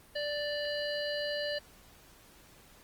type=harmonic tone; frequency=587.3 Hz; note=D5; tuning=in tune; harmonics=1 / 3 / 5 / 7 / 8; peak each=-34 / -39 / -41 / -42 / -43 dBFS; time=0.15-1.59 s; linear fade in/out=10 ms; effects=pink hiss -58 dBFS RMS until 2.83 s + Opus 24 kbps